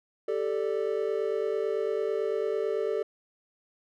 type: chord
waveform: triangle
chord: G suspended second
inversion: none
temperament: just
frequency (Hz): 392 / 441 / 588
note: G4 / A4 / D5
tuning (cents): 0 / +4 / +2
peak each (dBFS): -29 / -27 / -32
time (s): 0.28-3.03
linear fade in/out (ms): 5
effects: none